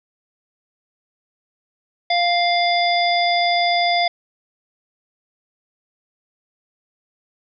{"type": "harmonic tone", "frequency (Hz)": 698.5, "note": "F5", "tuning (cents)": 0, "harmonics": [1, 3, 5, 7], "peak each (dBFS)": [-17, -22, -24, -25], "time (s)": [2.1, 4.08], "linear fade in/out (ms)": 5, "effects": []}